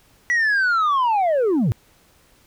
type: linear sweep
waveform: sine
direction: down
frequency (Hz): 1959 to 95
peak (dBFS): -13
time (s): 0.3-1.72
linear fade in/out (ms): 0
effects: tanh soft clip ceiling -15 dBFS + pink hiss -56 dBFS RMS until 2.46 s